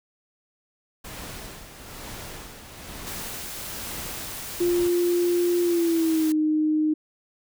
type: noise with tremolo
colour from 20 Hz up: pink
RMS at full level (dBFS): -37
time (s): 1.04-4.88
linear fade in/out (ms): 10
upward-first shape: sine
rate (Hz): 1.1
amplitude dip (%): 55
type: noise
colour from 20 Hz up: white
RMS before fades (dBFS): -36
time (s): 3.07-6.32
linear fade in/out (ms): 0
type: tone with pitch glide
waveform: sine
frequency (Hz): 350 to 308.2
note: F4 to D#4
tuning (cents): +4 to -16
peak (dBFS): -19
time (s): 4.6-6.94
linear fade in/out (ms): 10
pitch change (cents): -220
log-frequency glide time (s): 5.63-6.36
effects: none